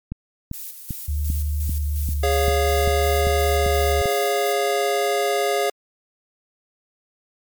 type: click train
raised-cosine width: 5 ms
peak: -15 dBFS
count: 11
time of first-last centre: 0.12-4.057 s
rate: 2.54 Hz
type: noise with tremolo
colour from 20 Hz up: violet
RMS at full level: -33 dBFS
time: 0.53-4.53 s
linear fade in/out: 5 ms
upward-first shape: square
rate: 2.8 Hz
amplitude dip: 50%
type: tone with vibrato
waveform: sine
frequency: 73.6 Hz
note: D2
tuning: 4 cents sharp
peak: -20 dBFS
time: 1.08-4.02 s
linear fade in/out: 5 ms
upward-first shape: triangle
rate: 0.58 Hz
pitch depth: 23 cents each way
type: chord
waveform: square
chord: Db major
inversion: second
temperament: equal with one note detuned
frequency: 411.5 / 554.4 / 698.5 Hz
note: Ab4 / Db5 / F5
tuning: -16 / 0 / 0 cents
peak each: -23 / -25 / -24 dBFS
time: 2.23-5.7 s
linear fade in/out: 5 ms
effects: MP3 96 kbps

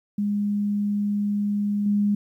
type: tone with level steps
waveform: sine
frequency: 205.1 Hz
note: G#3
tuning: 21 cents flat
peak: -21 / -18 dBFS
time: 0.18-2.15 s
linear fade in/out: 5 ms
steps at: 1.86 s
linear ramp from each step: 2 ms
effects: 10-bit

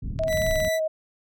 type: low-pass noise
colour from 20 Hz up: pink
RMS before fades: -30 dBFS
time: 0.02-0.69 s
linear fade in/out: 10 ms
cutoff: 210 Hz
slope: 24 dB/octave
type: tone with vibrato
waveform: sine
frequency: 636 Hz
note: D#5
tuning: 38 cents sharp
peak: -22 dBFS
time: 0.19-0.88 s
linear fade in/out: 10 ms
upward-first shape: square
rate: 4.1 Hz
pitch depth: 17 cents each way
type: click train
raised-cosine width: 0.2 ms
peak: -22 dBFS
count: 11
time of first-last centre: 0.19-0.649 s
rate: 21.8 Hz
type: tone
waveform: sawtooth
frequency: 1975.5 Hz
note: B6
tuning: in tune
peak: -25 dBFS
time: 0.27-0.8 s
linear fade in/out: 50 ms
effects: none

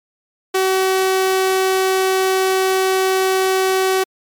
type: tone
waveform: sawtooth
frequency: 378.7 Hz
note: F#4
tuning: 40 cents sharp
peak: -10 dBFS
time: 0.54-4.04 s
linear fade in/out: 10 ms
effects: MP3 96 kbps

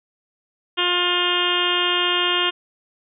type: harmonic tone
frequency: 354.7 Hz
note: F4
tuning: 27 cents sharp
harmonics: 1 / 2 / 3 / 4 / 5 / 6 / 7 / 8 / 9 / 10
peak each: -26 / -32 / -26 / -27 / -30 / -33 / -30 / -23 / -23 / -32 dBFS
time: 0.77-2.51 s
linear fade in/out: 20 ms
effects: none

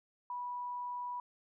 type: tone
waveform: sine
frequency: 980 Hz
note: B5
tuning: 14 cents flat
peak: -37 dBFS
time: 0.3-1.2 s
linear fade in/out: 2 ms
effects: none

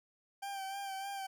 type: tone with vibrato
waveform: 40% pulse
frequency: 784 Hz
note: G5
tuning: in tune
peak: -38 dBFS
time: 0.42-1.27 s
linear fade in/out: 10 ms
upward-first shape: sine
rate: 3.3 Hz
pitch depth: 33 cents each way
effects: none

